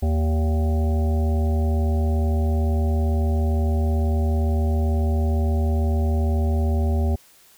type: harmonic tone with a mistuned harmonic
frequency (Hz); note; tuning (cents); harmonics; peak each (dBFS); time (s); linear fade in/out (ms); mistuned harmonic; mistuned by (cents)
77.78; D#2; 0; 1 / 3 / 5 / 7 / 9 / 10; -18 / -28 / -32 / -35 / -37 / -38; 0.02-7.16; 10; 7; +85
effects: white hiss -53 dBFS RMS until 7.57 s